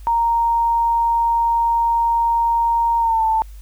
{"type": "tone with pitch glide", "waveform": "sine", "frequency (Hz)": [930, 886], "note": ["A#5", "A5"], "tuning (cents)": [-4, 12], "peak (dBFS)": -14, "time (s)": [0.07, 3.42], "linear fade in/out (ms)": 0, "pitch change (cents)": -84, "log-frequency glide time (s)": [2.99, 3.24], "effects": ["added 50 Hz sine -34 dBFS peak until 3.61 s", "white hiss -53 dBFS RMS until 3.61 s"]}